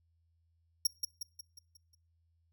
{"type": "tone with echo", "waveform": "sawtooth", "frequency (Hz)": 5588, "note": "F8", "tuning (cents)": 0, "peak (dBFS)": -22, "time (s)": [0.85, 0.87], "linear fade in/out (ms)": 5, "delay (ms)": 180, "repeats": 6, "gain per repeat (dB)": -6, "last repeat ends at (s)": 1.95, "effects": ["noise-tail reverb RT60 0.5 s tail -26 dB re dry", "added 83 Hz sine -70 dBFS peak until 2.52 s"]}